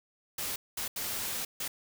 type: noise bursts at uneven times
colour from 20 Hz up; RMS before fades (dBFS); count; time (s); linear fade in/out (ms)
white; -35; 4; 0.38-0.56 / 0.77-0.88 / 0.96-1.45 / 1.6-1.68; 5
effects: none